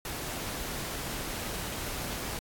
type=noise; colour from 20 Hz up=pink; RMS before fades=-36 dBFS; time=0.05-2.39 s; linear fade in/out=2 ms; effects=AAC 64 kbps